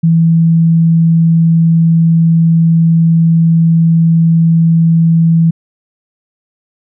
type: tone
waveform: sine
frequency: 164.81 Hz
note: E3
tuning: in tune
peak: -5 dBFS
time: 0.03-5.51 s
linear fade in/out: 10 ms
effects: none